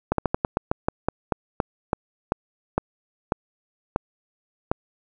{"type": "slowing click train", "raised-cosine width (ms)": 1, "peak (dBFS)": -6, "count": 17, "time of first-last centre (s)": [0.12, 4.715], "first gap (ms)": 63, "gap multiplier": 1.18, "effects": []}